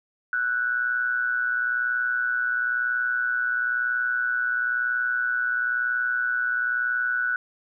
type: tone with amplitude modulation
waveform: sine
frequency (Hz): 1480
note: F#6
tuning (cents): 0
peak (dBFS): -19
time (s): 0.33-7.36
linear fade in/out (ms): 2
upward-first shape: sine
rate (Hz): 121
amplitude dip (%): 65
effects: none